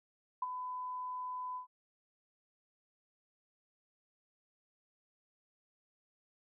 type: tone with ADSR envelope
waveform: sine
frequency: 1004 Hz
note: B5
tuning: 28 cents sharp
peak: -30 dBFS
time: 0.42-1.67 s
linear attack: 5 ms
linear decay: 27 ms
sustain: -8 dB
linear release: 110 ms
effects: none